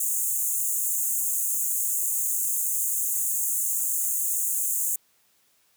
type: high-pass noise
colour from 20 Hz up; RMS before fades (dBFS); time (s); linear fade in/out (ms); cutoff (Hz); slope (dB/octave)
pink; -26; 0-4.96; 5; 6600; 96
effects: white hiss -65 dBFS RMS until 5.76 s + high-pass 60 Hz 12 dB/octave